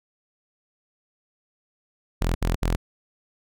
sawtooth tone bursts, 42.5 Hz, F1, 46 cents flat, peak -17 dBFS, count 3, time 2.21-2.76 s, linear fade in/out 10 ms, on 140 ms, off 65 ms, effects none

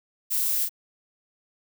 violet noise with echo, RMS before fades -26 dBFS, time 0.3-0.66 s, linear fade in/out 20 ms, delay 34 ms, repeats 1, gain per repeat -4 dB, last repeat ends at 0.694 s, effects none

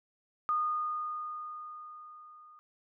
sine tone with level ramp, 1227 Hz, D#6, 25 cents flat, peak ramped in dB -26 to -53 dBFS, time 0.49-2.59 s, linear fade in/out 0 ms, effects none

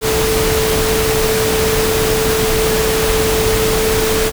sine tone in noise, 440 Hz, A4, in tune, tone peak -15 dBFS, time 0.01-4.32 s, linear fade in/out 50 ms, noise pink, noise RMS -17 dBFS, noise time 0.01-4.32 s, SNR -1 dB, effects none

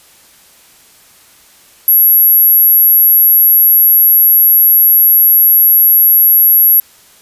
sine tone, 11610 Hz, F#9, 34 cents flat, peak -4 dBFS, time 1.88-6.8 s, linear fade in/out 2 ms, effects white hiss -44 dBFS RMS until 7.21 s + resampled to 32000 Hz

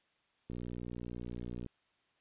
click train, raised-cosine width 3 ms, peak -30 dBFS, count 71, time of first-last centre 0.5-1.663 s, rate 60.2 Hz, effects white hiss -74 dBFS RMS until 2.2 s + resampled to 8000 Hz

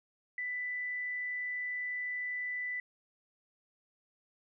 sine tone, 1987 Hz, B6, 10 cents sharp, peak -34 dBFS, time 0.38-2.8 s, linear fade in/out 2 ms, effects none

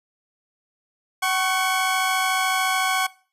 20% pulse tone pair together, 755 / 1105.6 Hz, F#5 / C#6, +35 / -5 cents, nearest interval perfect fifth, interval 660 cents, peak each -18 dBFS, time 1.22-3.07 s, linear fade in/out 10 ms, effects noise-tail reverb RT60 0.4 s tail -21 dB re dry + resampled to 32000 Hz

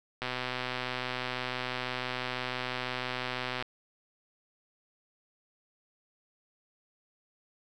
click train, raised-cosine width 0.3 ms, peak -17 dBFS, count 430, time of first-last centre 0.22-3.625 s, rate 126 Hz, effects none

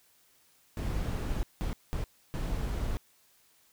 brown noise bursts at uneven times, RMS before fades -32 dBFS, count 4, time 0.77-1.43 / 1.61-1.73 / 1.93-2.04 / 2.34-2.97 s, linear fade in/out 0 ms, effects white hiss -65 dBFS RMS until 3.72 s

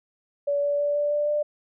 sine tone with pitch steps, 572 / 576.3 / 580.7 / 585 / 589.4 / 593.9 Hz, D5 / D5 / D5 / D5 / D5 / D5, -46 / -33 / -20 / -7 / +6 / +19 cents, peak -21 dBFS, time 0.47-1.43 s, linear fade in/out 10 ms, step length 160 ms, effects none

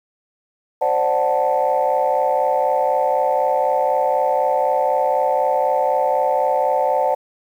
sine chord, D dominant seventh, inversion third, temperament equal, 523.3 / 587.3 / 740 / 880 Hz, C5 / D5 / F#5 / A5, 0 / 0 / 0 / 0 cents, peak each -20 dBFS, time 0.81-7.15 s, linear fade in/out 10 ms, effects tanh soft clip ceiling -7 dBFS + 8-bit

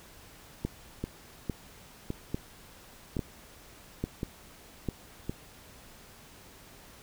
two click trains, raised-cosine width 3 ms, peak -19 / -17 dBFS, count 5 / 6, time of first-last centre 1.04-5.295 / 0.65-4.887 s, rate 0.94 / 1.18 Hz, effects pink hiss -53 dBFS RMS until 7.02 s

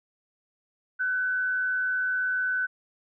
sine tone with frequency modulation, 1508 Hz, F#6, 32 cents sharp, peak -24 dBFS, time 0.99-2.67 s, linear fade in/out 20 ms, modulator 101 Hz, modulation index 0.36, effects none

